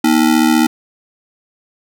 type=ring-modulated tone; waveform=square; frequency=277.3 Hz; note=C#4; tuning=1 cent sharp; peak=-7 dBFS; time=0.04-0.67 s; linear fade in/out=5 ms; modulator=37.5 Hz; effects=none